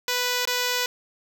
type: tone with dropouts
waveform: 5% pulse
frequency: 493.9 Hz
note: B4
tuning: in tune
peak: -11 dBFS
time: 0.08-0.86 s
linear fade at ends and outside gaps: 1 ms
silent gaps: 0.453-0.474 s
effects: none